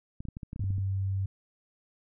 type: clicks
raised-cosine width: 5 ms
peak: -26 dBFS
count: 11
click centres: 0.205 / 0.253 / 0.286 / 0.369 / 0.432 / 0.531 / 0.561 / 0.596 / 0.64 / 0.705 / 0.782 s
type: tone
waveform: sine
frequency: 96.7 Hz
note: G2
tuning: 23 cents flat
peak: -27 dBFS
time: 0.6-1.26 s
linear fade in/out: 5 ms
effects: none